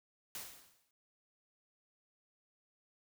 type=noise with exponential decay; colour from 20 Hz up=white; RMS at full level=-42 dBFS; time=0.35-0.91 s; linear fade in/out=1 ms; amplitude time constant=120 ms; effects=noise-tail reverb RT60 0.1 s tail -24 dB re dry